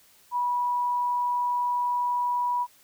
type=tone; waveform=sine; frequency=976 Hz; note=B5; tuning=21 cents flat; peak=-23 dBFS; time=0.31-2.67 s; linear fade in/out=50 ms; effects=white hiss -58 dBFS RMS until 2.83 s